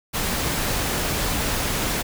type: noise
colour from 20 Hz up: pink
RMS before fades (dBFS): -24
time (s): 0.13-2.03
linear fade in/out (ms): 20
effects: none